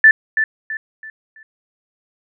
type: tone with echo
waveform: sine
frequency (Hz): 1760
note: A6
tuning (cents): 0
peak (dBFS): -4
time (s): 0.04-0.11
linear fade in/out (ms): 2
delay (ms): 330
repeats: 4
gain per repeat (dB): -9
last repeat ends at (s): 1.43
effects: none